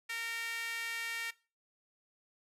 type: tone with high-pass filter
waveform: sawtooth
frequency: 460.2 Hz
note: A#4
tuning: 22 cents flat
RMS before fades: -39 dBFS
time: 0.09-1.31 s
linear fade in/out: 10 ms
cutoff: 2000 Hz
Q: 2.9
effects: noise-tail reverb RT60 0.3 s tail -18 dB re dry + resampled to 32000 Hz